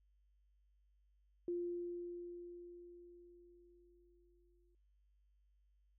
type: tone with exponential decay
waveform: sine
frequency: 349.2 Hz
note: F4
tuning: in tune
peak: -36 dBFS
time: 1.48-4.75 s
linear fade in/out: 2 ms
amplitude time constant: 710 ms
effects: noise-tail reverb RT60 1.0 s tail -25 dB re dry + added 50 Hz sine -70 dBFS peak until 5.98 s